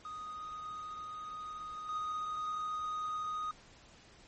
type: tone with level steps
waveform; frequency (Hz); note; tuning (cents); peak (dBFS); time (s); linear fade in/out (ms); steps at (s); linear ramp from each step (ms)
triangle; 1244.5; D#6; 0; -39 / -33; 0.05-3.51; 2; 1.89; 2
effects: pink hiss -59 dBFS RMS until 4.27 s + MP3 32 kbps